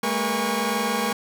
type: tone cluster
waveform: sawtooth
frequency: 206.1 / 227.9 / 482.4 / 813 / 1109 Hz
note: G#3 / A#3 / B4 / G#5 / C#6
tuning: -13 / -39 / -41 / -37 / 0 cents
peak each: -25 dBFS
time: 0.03-1.13 s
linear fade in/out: 5 ms
effects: none